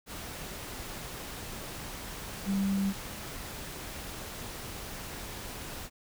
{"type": "tone in noise", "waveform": "sine", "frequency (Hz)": 196, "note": "G3", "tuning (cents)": 0, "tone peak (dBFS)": -26, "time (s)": [2.45, 2.94], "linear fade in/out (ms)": 50, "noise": "pink", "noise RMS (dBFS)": -41, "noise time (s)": [0.06, 5.9], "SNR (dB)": 12, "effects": []}